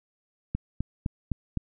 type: click train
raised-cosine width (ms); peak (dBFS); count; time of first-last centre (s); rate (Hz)
5; -15; 5; 0.55-1.573; 3.91
effects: none